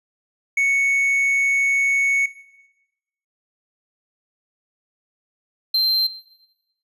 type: tone pair in turn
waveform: triangle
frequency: 2217 / 4135 Hz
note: C#7 / C8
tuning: 0 / -21 cents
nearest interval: major seventh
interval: 1079 cents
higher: second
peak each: -14 dBFS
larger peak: neither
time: 0.57-2.26 / 5.74-6.07 s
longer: first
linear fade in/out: 5 ms
effects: noise-tail reverb RT60 1.0 s tail -17 dB re dry + resampled to 32000 Hz